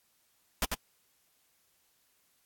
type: noise with echo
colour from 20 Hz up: pink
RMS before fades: -28 dBFS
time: 0.62-0.65 s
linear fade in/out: 2 ms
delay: 94 ms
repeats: 1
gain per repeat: -4 dB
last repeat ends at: 0.744 s
effects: white hiss -71 dBFS RMS until 2.45 s + AAC 64 kbps